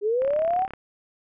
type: linear sweep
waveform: sine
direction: up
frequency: 400 to 784 Hz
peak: -20 dBFS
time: 0.01-0.68 s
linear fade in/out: 50 ms
type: click train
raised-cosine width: 0.5 ms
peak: -23 dBFS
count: 19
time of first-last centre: 0.22-0.736 s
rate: 34.9 Hz
effects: none